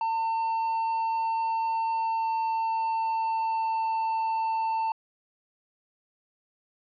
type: tone with pitch glide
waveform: triangle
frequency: 902 to 894.2 Hz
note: A5 to A5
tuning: +43 to +28 cents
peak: -23 dBFS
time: 0.01-4.92 s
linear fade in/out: 2 ms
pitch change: -15 cents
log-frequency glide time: 1.86-3.97 s
effects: resampled to 11025 Hz